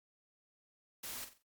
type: noise with echo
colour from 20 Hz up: white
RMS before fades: -44 dBFS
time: 1.03-1.25 s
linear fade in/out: 10 ms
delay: 45 ms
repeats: 4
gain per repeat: -9 dB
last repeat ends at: 1.43 s
effects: Opus 48 kbps